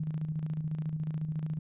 sine tone with tremolo, 155.56 Hz, D#3, in tune, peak -29 dBFS, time 0-1.59 s, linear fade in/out 5 ms, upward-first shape square, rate 14 Hz, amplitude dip 50%, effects resampled to 8000 Hz

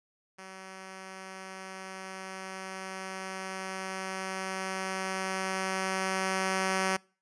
5% pulse tone with level ramp, 189.7 Hz, F#3, 43 cents sharp, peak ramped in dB -33 to -15 dBFS, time 0.38-6.97 s, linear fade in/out 10 ms, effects noise-tail reverb RT60 0.4 s tail -26 dB re dry + resampled to 22050 Hz

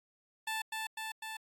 15% pulse tone with echo, 880 Hz, A5, in tune, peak -28 dBFS, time 0.47-0.62 s, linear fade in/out 5 ms, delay 250 ms, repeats 3, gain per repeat -2 dB, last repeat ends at 1.37 s, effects AAC 64 kbps

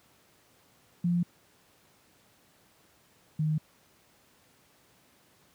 sine tone pair in turn, 174.1 / 154.64 Hz, F3 / D#3, -5 / -10 cents, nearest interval major second, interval 205 cents, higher first, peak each -23 / -24 dBFS, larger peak first, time 1.04-1.23 / 3.39-3.58 s, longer neither, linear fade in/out 5 ms, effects pink hiss -63 dBFS RMS until 5.54 s + high-pass 100 Hz 12 dB/octave

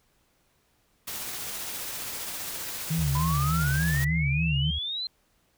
white noise with tremolo, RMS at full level -34 dBFS, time 1.07-4.05 s, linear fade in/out 10 ms, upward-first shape triangle, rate 15 Hz, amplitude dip 25%
sine tone with vibrato, 150.8 Hz, D3, 46 cents sharp, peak -24 dBFS, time 2.9-4.71 s, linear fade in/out 10 ms, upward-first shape sine, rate 3.4 Hz, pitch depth 160 cents each way
sine tone, 74.1 Hz, D2, 16 cents sharp, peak -29 dBFS, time 2.98-4.79 s, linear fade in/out 10 ms
sine exponential sweep, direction up, 987.8 to 4161 Hz, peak -29 dBFS, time 3.15-5.07 s, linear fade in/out 2 ms
effects pink hiss -68 dBFS RMS until 5.57 s

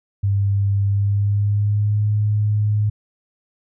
sine tone with pitch glide, 99.7 to 105.2 Hz, G2 to G#2, +30 to +23 cents, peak -15 dBFS, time 0.23-2.9 s, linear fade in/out 10 ms, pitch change +93 cents, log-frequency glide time 0.83-2.06 s, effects none

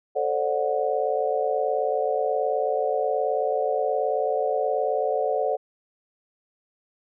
sine chord, D dominant seventh, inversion second, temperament just, 440.5 / 528.6 / 587.3 / 734.2 Hz, A4 / C5 / D5 / F#5, +2 / +18 / 0 / -14 cents, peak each -27 dBFS, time 0.15-5.57 s, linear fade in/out 20 ms, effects none

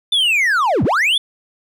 triangle linear two-way sweep, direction down then up, 3574 to 82.2 to 3574 Hz, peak -11 dBFS, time 0.12-1.18 s, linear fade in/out 5 ms, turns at 0.84 s, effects none

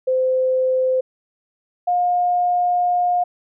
sine tone pair in turn, 516 / 712.6 Hz, C5 / F5, -24 / +35 cents, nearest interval tritone, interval 559 cents, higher second, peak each -15 dBFS, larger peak neither, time 0.07-1.01 / 1.87-3.24 s, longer second, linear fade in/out 10 ms, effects none

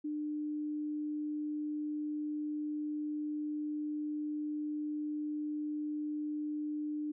sine tone, 300 Hz, D4, 37 cents sharp, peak -34 dBFS, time 0.04-7.12 s, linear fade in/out 10 ms, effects none

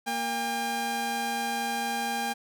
sawtooth tone pair together, 233.1 / 803.8 Hz, A#3 / G5, 0 / +43 cents, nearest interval octave + major sixth, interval 2143 cents, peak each -31 / -25 dBFS, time 0.06-2.34 s, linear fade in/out 20 ms, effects none

